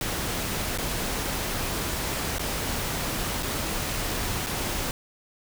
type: noise with dropouts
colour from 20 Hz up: pink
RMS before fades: -29 dBFS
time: 0.01-4.91 s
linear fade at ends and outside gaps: 1 ms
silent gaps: 0.776-0.785 / 2.384-2.394 / 3.426-3.43 / 4.464-4.469 s
effects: none